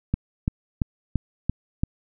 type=click train; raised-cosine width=5 ms; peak=-9 dBFS; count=6; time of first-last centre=0.14-1.835 s; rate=2.95 Hz; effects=none